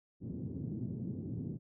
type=band-pass noise; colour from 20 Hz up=pink; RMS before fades=-40 dBFS; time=0.2-1.59 s; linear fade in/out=50 ms; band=100 to 300 Hz; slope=24 dB/octave; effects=none